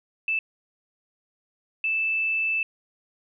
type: tone bursts at uneven times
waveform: sine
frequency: 2637 Hz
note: E7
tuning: in tune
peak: -22 dBFS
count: 2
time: 0.28-0.39 / 1.84-2.63 s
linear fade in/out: 2 ms
effects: none